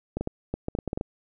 clicks, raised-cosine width 2 ms, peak -15 dBFS, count 11, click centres 0.17 / 0.21 / 0.274 / 0.54 / 0.684 / 0.751 / 0.788 / 0.877 / 0.931 / 0.975 / 1.011 s, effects none

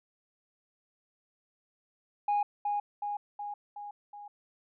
sine tone with echo, 823 Hz, G#5, 16 cents flat, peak -23 dBFS, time 2.28-2.43 s, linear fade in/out 5 ms, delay 370 ms, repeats 5, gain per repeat -4 dB, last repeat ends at 4.28 s, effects tanh soft clip ceiling -23 dBFS

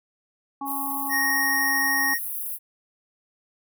harmonic tone, 277.2 Hz, C#4, in tune, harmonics 1 / 3 / 4, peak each -34 / -31 / -34 dBFS, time 0.61-2.14 s, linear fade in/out 5 ms
white high-pass noise, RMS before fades -31 dBFS, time 0.65-2.59 s, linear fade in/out 50 ms, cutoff 10000 Hz, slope 96 dB/octave
square tone, 1864.7 Hz, A#6, in tune, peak -22 dBFS, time 1.09-2.19 s, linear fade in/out 50 ms
effects none

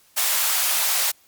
white high-pass noise, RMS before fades -21 dBFS, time 0.16-1.12 s, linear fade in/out 20 ms, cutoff 620 Hz, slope 24 dB/octave, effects white hiss -57 dBFS RMS until 1.27 s + Opus 48 kbps

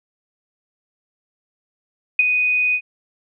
sine tone with ADSR envelope, 2489 Hz, D#7, in tune, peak -8 dBFS, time 2.19-2.81 s, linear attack 4 ms, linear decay 22 ms, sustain -7 dB, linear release 66 ms, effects none

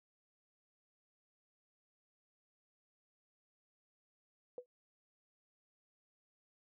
sine tone with exponential decay, 495.5 Hz, B4, 6 cents sharp, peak -38 dBFS, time 4.58-4.66 s, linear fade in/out 1 ms, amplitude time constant 16 ms, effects none

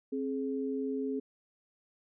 sine tone pair together, 266.1 / 422.4 Hz, C4 / G#4, +29 / +29 cents, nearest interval minor sixth, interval 800 cents, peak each -33 / -35 dBFS, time 0.12-1.2 s, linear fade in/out 10 ms, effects none

